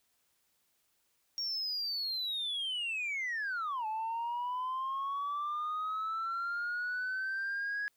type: linear two-way sweep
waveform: sine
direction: down then up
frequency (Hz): 5588 to 860 to 1671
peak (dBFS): -31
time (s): 1.38-7.88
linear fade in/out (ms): 0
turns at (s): 3.86
effects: tanh soft clip ceiling -31 dBFS + white hiss -75 dBFS RMS until 7.96 s